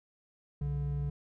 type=tone pair together; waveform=triangle; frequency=64.44 / 144 Hz; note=C2 / D3; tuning=-26 / -34 cents; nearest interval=octave + major second; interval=1392 cents; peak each=-34 / -30 dBFS; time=0.61-1.1 s; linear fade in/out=5 ms; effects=none